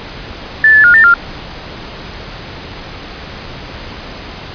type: tone with pitch steps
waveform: sine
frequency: 1755 / 1732 / 1427 / 1795 / 1394 Hz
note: A6 / A6 / F6 / A6 / F6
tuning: -5 / -28 / +37 / +34 / -4 cents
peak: -3 dBFS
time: 0.64-1.14 s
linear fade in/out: 2 ms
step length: 100 ms
effects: pink hiss -28 dBFS RMS until 4.54 s + resampled to 11025 Hz